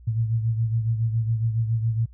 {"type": "beating tone pair", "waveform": "sine", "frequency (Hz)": [112.4, 119.6], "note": ["A2", "A#2"], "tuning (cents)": [37, 45], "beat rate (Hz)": 7.2, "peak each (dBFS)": [-21, -29], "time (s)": [0.07, 2.06], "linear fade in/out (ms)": 10, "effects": ["added 60 Hz sine -44 dBFS peak until 2.13 s"]}